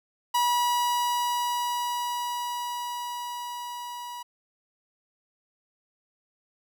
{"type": "tone with level ramp", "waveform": "45% pulse", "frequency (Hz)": 970, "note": "B5", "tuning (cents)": -31, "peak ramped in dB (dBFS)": [-21, -36], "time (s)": [0.34, 4.23], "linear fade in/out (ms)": 10, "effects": []}